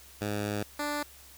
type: tone pair in turn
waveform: 10% pulse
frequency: 103.83 / 293.7 Hz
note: G#2 / D4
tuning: 0 / 0 cents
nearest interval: octave + tritone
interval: 1800 cents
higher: second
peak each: -22 dBFS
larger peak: neither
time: 0.21-0.63 / 0.79-1.03 s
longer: first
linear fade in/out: 5 ms
effects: added 68 Hz sine -57 dBFS peak until 1.37 s + white hiss -53 dBFS RMS until 1.37 s

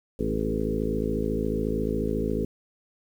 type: harmonic tone with a mistuned harmonic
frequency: 54.1 Hz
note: A1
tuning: 29 cents flat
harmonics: 1 / 2 / 3 / 4 / 5 / 6 / 7 / 8 / 9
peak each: -32 / -36 / -34 / -31 / -32 / -36 / -34 / -31 / -35 dBFS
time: 0.19-2.45 s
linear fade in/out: 5 ms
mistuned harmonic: 8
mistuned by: -19 cents
effects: 9-bit

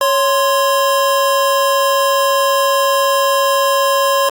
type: tone pair together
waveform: square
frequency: 554.4 / 1046.6 Hz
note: C#5 / C6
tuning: 0 / 0 cents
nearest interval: major seventh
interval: 1100 cents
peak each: -15 dBFS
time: 0.01-4.29 s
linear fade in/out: 2 ms
effects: Opus 48 kbps

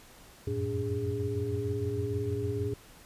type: tone cluster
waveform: sine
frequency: 88.9 / 95.4 / 113.1 / 286.3 / 410.8 Hz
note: F2 / G2 / A2 / D4 / G#4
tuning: +31 / -47 / +48 / -44 / -19 cents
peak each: -39 / -36 / -34 / -39 / -33 dBFS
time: 0.47-2.74 s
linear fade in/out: 5 ms
effects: pink hiss -54 dBFS RMS until 3.05 s + resampled to 32000 Hz

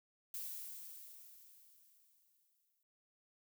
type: noise with exponential decay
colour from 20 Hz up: violet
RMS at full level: -43 dBFS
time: 0.34-2.83 s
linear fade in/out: 2 ms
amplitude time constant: 540 ms
effects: none

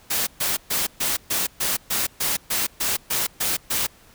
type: noise bursts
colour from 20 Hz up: white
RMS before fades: -23 dBFS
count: 13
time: 0.1-3.87 s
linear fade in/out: 10 ms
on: 170 ms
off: 130 ms
effects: pink hiss -52 dBFS RMS until 4.14 s

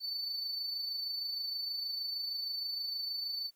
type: tone with amplitude modulation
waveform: triangle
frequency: 4509 Hz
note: C#8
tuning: 29 cents sharp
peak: -31 dBFS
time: 0-3.51 s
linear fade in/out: 50 ms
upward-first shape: sine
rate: 26.4 Hz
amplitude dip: 45%
effects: tanh soft clip ceiling -28 dBFS + white hiss -75 dBFS RMS until 3.55 s

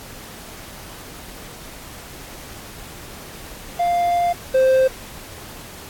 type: tone pair in turn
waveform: triangle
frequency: 698.5 / 523.3 Hz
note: F5 / C5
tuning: 0 / 0 cents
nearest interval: perfect fourth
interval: 500 cents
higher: first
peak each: -14 / -10 dBFS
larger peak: second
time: 3.79-4.33 / 4.54-4.88 s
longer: first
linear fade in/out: 10 ms
effects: pink hiss -38 dBFS RMS until 5.89 s + AAC 64 kbps

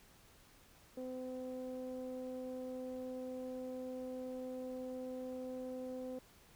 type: tone with low-pass filter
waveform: sawtooth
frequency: 255.7 Hz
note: C4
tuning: 40 cents flat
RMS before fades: -44 dBFS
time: 0.97-6.19 s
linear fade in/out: 5 ms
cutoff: 510 Hz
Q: 3
effects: pink hiss -64 dBFS RMS until 6.55 s

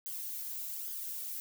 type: noise with flanger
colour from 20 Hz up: violet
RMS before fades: -40 dBFS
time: 0.06-1.4 s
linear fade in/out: 0 ms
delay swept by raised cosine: 0.6 to 2.5 ms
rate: 1.2 Hz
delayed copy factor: +0.55
effects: none

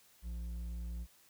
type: tone with hard clipping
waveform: sine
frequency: 58.27 Hz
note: A#1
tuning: in tune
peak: -40 dBFS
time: 0.22-1.07 s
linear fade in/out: 50 ms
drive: 6 dB
effects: white hiss -65 dBFS RMS until 1.29 s

